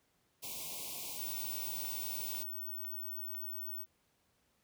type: band-stop noise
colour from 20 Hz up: white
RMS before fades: -43 dBFS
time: 0.42-2.44 s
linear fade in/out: 20 ms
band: 1100 to 2200 Hz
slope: 96 dB/octave
type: tone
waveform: sine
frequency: 15804 Hz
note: B9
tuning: in tune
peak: -39 dBFS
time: 1.16-3.86 s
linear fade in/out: 50 ms
type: click train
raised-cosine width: 0.3 ms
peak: -34 dBFS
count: 4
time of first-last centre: 1.85-3.35 s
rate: 2 Hz
effects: pink hiss -75 dBFS RMS until 4.63 s + high-pass 60 Hz 12 dB/octave